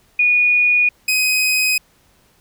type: tone pair in turn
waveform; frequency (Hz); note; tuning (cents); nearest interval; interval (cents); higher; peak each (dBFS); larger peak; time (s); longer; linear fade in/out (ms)
sine / sawtooth; 2455 / 2514; D#7 / D#7; -24 / +17; unison; 41; second; -11; neither; 0.19-0.89 / 1.08-1.78; neither; 5
effects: pink hiss -56 dBFS RMS until 2.4 s